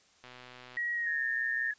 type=click train; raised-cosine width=0.3 ms; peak=-33 dBFS; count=67; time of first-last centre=0.24-0.768 s; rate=125 Hz
type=tone with pitch glide; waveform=sine; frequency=1905 to 1819 Hz; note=A#6 to A#6; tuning=+37 to -43 cents; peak=-30 dBFS; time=0.77-1.71 s; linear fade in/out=2 ms; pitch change=-80 cents; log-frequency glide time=0.93-1.23 s
type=tone; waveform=sine; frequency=1694 Hz; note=G#6; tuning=34 cents sharp; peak=-35 dBFS; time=1.06-1.74 s; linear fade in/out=10 ms
effects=white hiss -64 dBFS RMS until 1.78 s + resampled to 16000 Hz